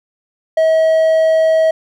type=tone; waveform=triangle; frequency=641 Hz; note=E5; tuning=49 cents flat; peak=-7 dBFS; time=0.57-1.71 s; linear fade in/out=5 ms; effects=none